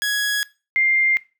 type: tone pair in turn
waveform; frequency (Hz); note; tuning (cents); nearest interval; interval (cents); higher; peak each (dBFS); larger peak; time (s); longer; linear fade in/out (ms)
sawtooth / sine; 1670 / 2104; G#6 / C7; +9 / +9; major third; 400; second; -16 / -15; second; 0.02-0.43 / 0.76-1.17; neither; 0
effects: noise-tail reverb RT60 0.3 s tail -20 dB re dry